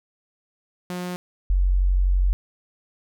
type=tone pair in turn; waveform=sawtooth / sine; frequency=179.3 / 46.01 Hz; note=F3 / F#1; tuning=+46 / -9 cents; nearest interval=2 octaves; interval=2355 cents; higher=first; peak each=-24 / -16 dBFS; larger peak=second; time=0.9-1.16 / 1.5-2.33 s; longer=second; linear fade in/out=0 ms; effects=none